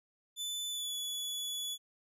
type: tone with pitch glide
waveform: sawtooth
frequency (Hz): 3500 to 3414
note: A7 to G#7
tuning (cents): -10 to +47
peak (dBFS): -33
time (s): 0.36-1.78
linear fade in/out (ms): 50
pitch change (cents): -43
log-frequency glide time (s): 0.69-0.94
effects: resampled to 32000 Hz